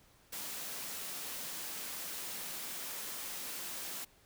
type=high-pass noise; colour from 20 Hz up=white; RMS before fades=-42 dBFS; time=0.32-4.05 s; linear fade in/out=10 ms; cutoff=140 Hz; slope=48 dB/octave; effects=pink hiss -65 dBFS RMS until 4.25 s